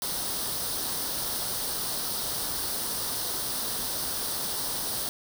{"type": "noise with comb filter", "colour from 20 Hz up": "white", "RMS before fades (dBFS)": -31, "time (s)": [0.02, 5.09], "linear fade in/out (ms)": 0, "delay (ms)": 0.21, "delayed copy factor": 0.65, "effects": []}